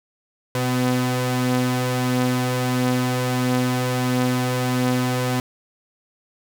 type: tone pair together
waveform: sawtooth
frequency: 125.5 / 252.5 Hz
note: B2 / B3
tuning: +28 / +39 cents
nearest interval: octave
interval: 1211 cents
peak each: -18 dBFS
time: 0.55-5.4 s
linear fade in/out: 2 ms
effects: none

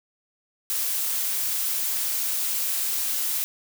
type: noise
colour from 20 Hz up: blue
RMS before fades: -26 dBFS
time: 0.7-3.44 s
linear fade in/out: 0 ms
effects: none

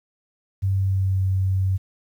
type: tone with pitch glide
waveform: sine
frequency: 96.7 to 94.93 Hz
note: G2 to F#2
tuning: -23 to +45 cents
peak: -18 dBFS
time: 0.62-1.78 s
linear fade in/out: 20 ms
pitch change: -32 cents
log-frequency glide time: 0.74-1.21 s
effects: 9-bit

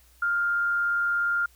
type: tone with frequency modulation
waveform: sine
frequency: 1400 Hz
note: F6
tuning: 4 cents sharp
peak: -22 dBFS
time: 0.22-1.46 s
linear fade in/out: 5 ms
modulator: 117 Hz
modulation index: 0.23
effects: added 60 Hz sine -57 dBFS peak until 1.55 s + white hiss -60 dBFS RMS until 1.55 s

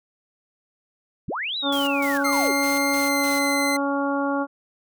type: linear two-way sweep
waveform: sine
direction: up then down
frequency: 55.4 to 3978 to 327.5 Hz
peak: -25 dBFS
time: 1.28-2.52 s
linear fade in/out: 5 ms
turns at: 1.57 s
type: harmonic tone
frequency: 280 Hz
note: C#4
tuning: 18 cents sharp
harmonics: 1 / 2 / 3 / 4 / 5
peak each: -24 / -27 / -29 / -30 / -31 dBFS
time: 1.62-4.47 s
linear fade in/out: 50 ms
type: noise with tremolo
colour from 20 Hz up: white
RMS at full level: -36 dBFS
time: 1.72-3.54 s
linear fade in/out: 5 ms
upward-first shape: square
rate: 3.3 Hz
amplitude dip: 75%
type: tone with pitch glide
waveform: sawtooth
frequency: 2100 to 2058 Hz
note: C7 to C7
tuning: +6 to -29 cents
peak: -20 dBFS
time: 2.24-3.77 s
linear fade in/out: 10 ms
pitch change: -35 cents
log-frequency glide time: 2.98-3.32 s
effects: none

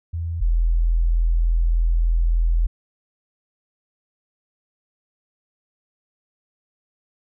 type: tone pair in turn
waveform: sine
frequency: 83.6 / 41.7 Hz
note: E2 / E1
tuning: +25 / +21 cents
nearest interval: octave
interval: 1204 cents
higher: first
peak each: -23 / -15 dBFS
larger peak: second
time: 0.13-0.41 / 0.41-2.67 s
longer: second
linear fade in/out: 10 ms
effects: none

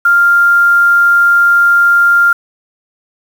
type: tone with quantisation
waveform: sine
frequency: 1396.9 Hz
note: F6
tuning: in tune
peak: -5 dBFS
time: 0.05-2.33 s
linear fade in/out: 5 ms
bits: 5
effects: none

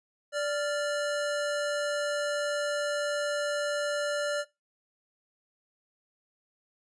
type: tone pair together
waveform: square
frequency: 584.5 / 1391 Hz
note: D5 / F6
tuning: -8 / -7 cents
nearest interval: octave + minor third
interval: 1501 cents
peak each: -29 / -36 dBFS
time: 0.32-4.45 s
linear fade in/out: 50 ms
effects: noise-tail reverb RT60 0.2 s tail -18 dB re dry + resampled to 22050 Hz

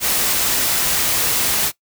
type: noise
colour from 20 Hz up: white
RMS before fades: -18 dBFS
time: 0-1.72 s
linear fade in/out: 50 ms
effects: noise-tail reverb RT60 0.1 s tail -19 dB re dry

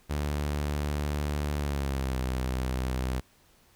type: tone with pitch glide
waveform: sawtooth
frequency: 73.42 to 63.92 Hz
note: D2 to C2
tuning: 0 to -40 cents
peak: -24 dBFS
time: 0.09-3.21 s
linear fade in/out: 20 ms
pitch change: -240 cents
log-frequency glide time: 1.57-2.2 s
effects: pink hiss -62 dBFS RMS until 3.75 s

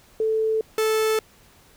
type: tone pair in turn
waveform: sine / 45% pulse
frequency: 440 / 437.6 Hz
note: A4 / A4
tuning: 0 / -9 cents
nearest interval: unison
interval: 9 cents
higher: first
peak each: -19 dBFS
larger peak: neither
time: 0.2-0.61 / 0.78-1.19 s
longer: neither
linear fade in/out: 2 ms
effects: pink hiss -54 dBFS RMS until 1.76 s

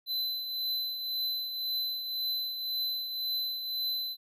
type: tone with tremolo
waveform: square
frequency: 4029 Hz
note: B7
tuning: 34 cents sharp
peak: -29 dBFS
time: 0.06-4.17 s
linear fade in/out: 50 ms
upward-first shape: triangle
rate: 1.9 Hz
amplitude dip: 55%
effects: none

